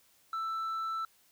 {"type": "tone with tanh clipping", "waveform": "sine", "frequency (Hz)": 1325, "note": "E6", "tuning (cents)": 9, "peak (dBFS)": -33, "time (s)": [0.33, 1.05], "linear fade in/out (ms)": 2, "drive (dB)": 3, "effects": ["white hiss -66 dBFS RMS until 1.31 s"]}